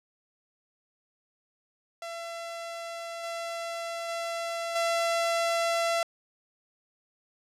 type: tone with level steps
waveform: sawtooth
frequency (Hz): 674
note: E5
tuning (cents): +38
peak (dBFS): -32 / -29 / -27 / -21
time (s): 2.02-6.03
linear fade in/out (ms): 2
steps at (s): 3.23 / 4.08 / 4.75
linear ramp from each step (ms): 10
effects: low-pass 9000 Hz 12 dB/octave